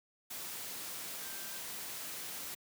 sine tone in noise, 1568 Hz, G6, in tune, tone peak -54 dBFS, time 1.2-1.59 s, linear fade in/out 10 ms, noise white, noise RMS -43 dBFS, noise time 0.3-2.55 s, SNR -14 dB, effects high-pass 100 Hz 12 dB/octave

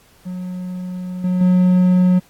triangle tone with level steps, 181.9 Hz, F#3, 29 cents flat, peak -22 / -13 / -8 dBFS, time 0.25-2.2 s, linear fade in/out 20 ms, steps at 1.24 / 1.41 s, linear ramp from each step 2 ms, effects pink hiss -52 dBFS RMS until 2.29 s + AAC 64 kbps

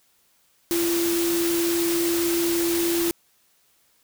sine tone in noise, 340 Hz, F4, 46 cents flat, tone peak -21 dBFS, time 0.71-3.11 s, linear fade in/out 0 ms, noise white, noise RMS -28 dBFS, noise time 0.71-3.11 s, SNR +4 dB, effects white hiss -63 dBFS RMS until 4.03 s

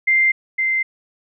sine tone pair in turn, 2093 / 2081 Hz, C7 / C7, 0 / -10 cents, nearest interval unison, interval 10 cents, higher first, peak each -12 / -16 dBFS, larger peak first, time 0.07-0.32 / 0.58-0.83 s, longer neither, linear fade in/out 10 ms, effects none

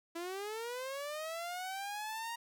sawtooth linear sweep, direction up, 330.3 to 942 Hz, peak -35 dBFS, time 0.15-2.36 s, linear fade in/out 10 ms, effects none

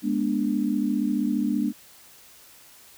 sine chord, G# diminished, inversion none, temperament equal with one note detuned, 207.7 / 242.6 / 293.7 Hz, G#3 / B3 / D4, 0 / -31 / 0 cents, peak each -26 dBFS, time 0.02-1.73 s, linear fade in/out 50 ms, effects white hiss -51 dBFS RMS until 2.97 s

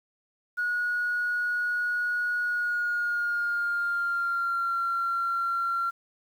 sine tone with pitch glide, 1453 to 1371.4 Hz, F#6 to F6, -32 to -32 cents, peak -24 dBFS, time 0.57-5.91 s, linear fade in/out 20 ms, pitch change -100 cents, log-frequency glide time 2.42-4.75 s, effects tanh soft clip ceiling -20 dBFS + 9-bit

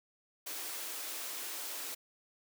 white high-pass noise, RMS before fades -41 dBFS, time 0.46-1.95 s, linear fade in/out 10 ms, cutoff 270 Hz, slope 48 dB/octave, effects none

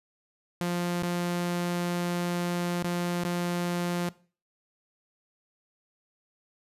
sawtooth tone with dropouts, 175.1 Hz, F3, 5 cents sharp, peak -23 dBFS, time 0.61-4.09 s, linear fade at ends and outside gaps 0 ms, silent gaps 1.024-1.034 / 2.826-2.843 / 3.237-3.25 s, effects noise-tail reverb RT60 0.4 s tail -20 dB re dry + resampled to 32000 Hz

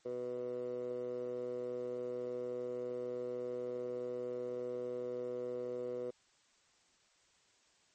15% pulse tone with band-pass filter, 123.47 Hz, B2, in tune, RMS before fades -40 dBFS, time 0.05-6.11 s, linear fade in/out 10 ms, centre 470 Hz, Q 5.3, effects white hiss -70 dBFS RMS until 7.94 s + MP3 32 kbps

